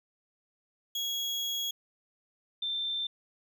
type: tone pair in turn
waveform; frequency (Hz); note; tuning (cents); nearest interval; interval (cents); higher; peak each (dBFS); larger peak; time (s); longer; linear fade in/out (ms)
35% pulse / sine; 3322 / 3567; G#7 / A7; 0 / +23; minor second; 123; second; -29 / -30; first; 0.95-1.71 / 2.62-3.07; first; 5
effects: none